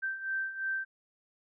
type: beating tone pair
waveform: sine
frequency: 1559 / 1561.9 Hz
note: G6 / G6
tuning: -10 / -7 cents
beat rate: 2.9 Hz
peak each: -38 / -33 dBFS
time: 0.02-0.85 s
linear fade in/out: 20 ms
effects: none